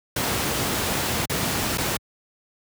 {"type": "noise with dropouts", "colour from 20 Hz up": "pink", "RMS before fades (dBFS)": -24, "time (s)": [0.16, 1.97], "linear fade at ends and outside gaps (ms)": 5, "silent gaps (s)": [[1.257, 1.296], [1.775, 1.781]], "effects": ["high-pass 80 Hz 12 dB/octave"]}